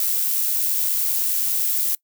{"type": "noise with amplitude modulation", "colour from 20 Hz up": "violet", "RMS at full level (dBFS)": -20, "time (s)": [0, 1.95], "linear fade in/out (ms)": 2, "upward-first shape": "sine", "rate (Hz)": 89.7, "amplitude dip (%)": 30, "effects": ["noise-tail reverb RT60 0.1 s tail -23 dB re dry"]}